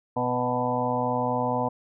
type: harmonic tone with a mistuned harmonic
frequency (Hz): 124.1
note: B2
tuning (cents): +9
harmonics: 1 / 2 / 4 / 5 / 6 / 7 / 8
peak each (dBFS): -33 / -30 / -30 / -32 / -31 / -30 / -31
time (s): 0.16-1.69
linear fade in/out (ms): 10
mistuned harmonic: 7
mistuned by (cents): +16
effects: none